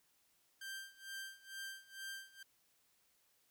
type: tone with tremolo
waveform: sawtooth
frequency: 1576 Hz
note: G6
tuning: 9 cents sharp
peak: -40 dBFS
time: 0.61-2.43 s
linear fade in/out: 5 ms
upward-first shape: sine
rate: 2.2 Hz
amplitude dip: 90%
effects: white hiss -75 dBFS RMS until 3.5 s